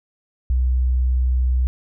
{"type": "tone", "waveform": "sine", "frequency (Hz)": 63, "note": "B1", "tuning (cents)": 35, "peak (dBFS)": -15, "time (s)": [0.5, 1.67], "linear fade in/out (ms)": 0, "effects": []}